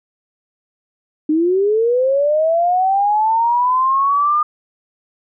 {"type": "linear sweep", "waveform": "sine", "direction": "up", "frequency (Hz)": [299.9, 1219], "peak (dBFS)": -12, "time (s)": [1.29, 4.43], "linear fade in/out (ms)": 5, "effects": []}